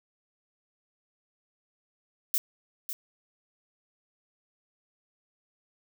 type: noise with echo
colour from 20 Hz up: violet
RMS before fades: -26 dBFS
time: 2.34-2.38 s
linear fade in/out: 0 ms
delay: 550 ms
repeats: 1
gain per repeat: -9 dB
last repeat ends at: 2.93 s
effects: none